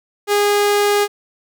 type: tone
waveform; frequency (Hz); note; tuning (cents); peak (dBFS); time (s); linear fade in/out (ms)
sawtooth; 410.4; G#4; -21; -9; 0.27-1.08; 50
effects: none